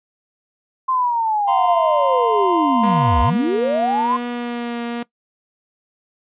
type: linear two-way sweep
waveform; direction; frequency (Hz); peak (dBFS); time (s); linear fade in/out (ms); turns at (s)
sine; down then up; 1054 to 57.8 to 1054; -16; 0.88-4.17; 10; 3.21
type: chord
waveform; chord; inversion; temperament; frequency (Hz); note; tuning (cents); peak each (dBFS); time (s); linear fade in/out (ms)
triangle; F suspended fourth; none; equal with one note detuned; 698.5 / 932.3 / 1029.7; F5 / Bb5 / C6; 0 / 0 / -28; -21 / -19 / -18; 1.47-3.31; 20
type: tone with vibrato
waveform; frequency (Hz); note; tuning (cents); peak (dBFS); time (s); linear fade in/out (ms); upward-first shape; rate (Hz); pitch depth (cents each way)
sawtooth; 239; A#3; +43; -19; 2.83-5.03; 5; triangle; 0.87; 22
effects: noise-tail reverb RT60 0.1 s tail -20 dB re dry + resampled to 8000 Hz